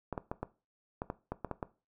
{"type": "clicks", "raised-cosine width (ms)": 1, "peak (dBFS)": -21, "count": 10, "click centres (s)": [0.127, 0.178, 0.315, 0.43, 1.019, 1.101, 1.32, 1.447, 1.513, 1.628], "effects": ["noise-tail reverb RT60 0.3 s tail -17 dB re dry"]}